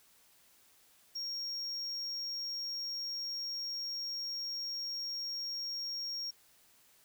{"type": "tone", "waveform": "triangle", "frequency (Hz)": 5570, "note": "F8", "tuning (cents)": -5, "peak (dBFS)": -35, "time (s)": [1.15, 6.31], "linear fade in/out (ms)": 10, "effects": ["white hiss -65 dBFS RMS until 7.04 s"]}